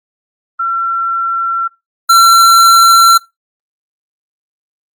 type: tone pair in turn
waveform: sine / square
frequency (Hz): 1356 / 1356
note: E6 / E6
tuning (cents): +49 / +49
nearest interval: unison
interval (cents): 0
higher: neither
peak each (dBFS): -12 / -4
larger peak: second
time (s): 0.59-1.68 / 2.09-3.18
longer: neither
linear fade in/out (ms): 10
effects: noise-tail reverb RT60 0.2 s tail -21 dB re dry + Opus 24 kbps